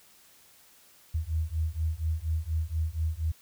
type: beating tone pair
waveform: sine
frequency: 77.8 / 82 Hz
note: D#2 / E2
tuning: 0 / -9 cents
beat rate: 4.2 Hz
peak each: -30 dBFS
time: 1.14-3.32 s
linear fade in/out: 10 ms
effects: white hiss -58 dBFS RMS until 3.41 s